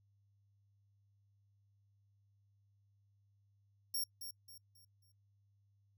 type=tone with echo; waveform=10% pulse; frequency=5540 Hz; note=F8; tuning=15 cents flat; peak=-30 dBFS; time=3.94-4.04 s; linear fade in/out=5 ms; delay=270 ms; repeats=4; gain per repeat=-9 dB; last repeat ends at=5.12 s; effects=noise-tail reverb RT60 0.1 s tail -24 dB re dry + added 100 Hz sine -70 dBFS peak until 5.97 s